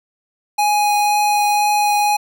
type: tone with vibrato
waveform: square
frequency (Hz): 830.6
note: G#5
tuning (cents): 0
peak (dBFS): -14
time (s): 0.58-2.17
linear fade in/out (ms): 10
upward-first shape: triangle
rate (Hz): 2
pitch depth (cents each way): 8
effects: none